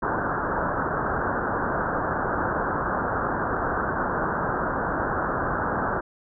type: low-pass noise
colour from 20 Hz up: white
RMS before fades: -26 dBFS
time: 0.02-6.01 s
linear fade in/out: 10 ms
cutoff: 1600 Hz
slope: 96 dB/octave
effects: none